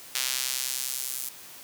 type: tone with high-pass filter sweep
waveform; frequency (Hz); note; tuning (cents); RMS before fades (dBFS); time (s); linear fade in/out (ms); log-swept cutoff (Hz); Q
sawtooth; 130; C3; -11; -31; 0.15-1.29; 2; 3400 to 9600; 0.7
effects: white hiss -46 dBFS RMS until 1.63 s + high-pass 80 Hz 12 dB/octave